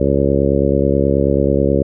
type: harmonic tone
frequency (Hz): 69.3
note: C#2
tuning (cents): 0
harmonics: 1 / 2 / 3 / 4 / 5 / 6 / 7 / 8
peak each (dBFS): -20 / -20 / -20 / -20 / -20 / -20 / -20 / -20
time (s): 0-1.83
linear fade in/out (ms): 5
effects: none